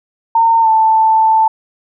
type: tone with pitch glide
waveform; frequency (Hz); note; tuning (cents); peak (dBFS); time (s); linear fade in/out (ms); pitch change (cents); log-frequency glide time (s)
sine; 912 to 883.5; A#5 to A5; -38 to +7; -7; 0.35-1.48; 5; -55; 0.61-0.68
effects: none